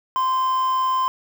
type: tone with quantisation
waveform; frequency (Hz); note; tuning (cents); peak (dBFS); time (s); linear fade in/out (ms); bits
triangle; 1037; C6; -16; -16; 0.16-1.08; 0; 6
effects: none